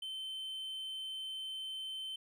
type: tone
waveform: triangle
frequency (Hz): 3084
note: G7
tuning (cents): -29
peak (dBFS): -38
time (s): 0.02-2.16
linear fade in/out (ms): 5
effects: none